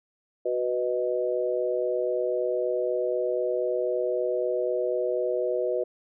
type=chord; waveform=sine; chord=B major; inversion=second; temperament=equal; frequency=370 / 493.9 / 622.3 Hz; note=F#4 / B4 / D#5; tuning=0 / 0 / 0 cents; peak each=-29 / -27 / -29 dBFS; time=0.45-5.84 s; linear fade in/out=10 ms; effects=none